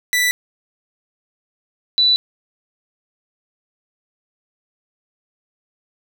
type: tone pair in turn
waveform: sawtooth / sine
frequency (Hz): 1975.5 / 3969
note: B6 / B7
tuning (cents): 0 / +8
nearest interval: octave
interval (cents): 1208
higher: second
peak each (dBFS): -11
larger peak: neither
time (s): 0.13-0.31 / 1.98-2.16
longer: neither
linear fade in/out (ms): 0
effects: none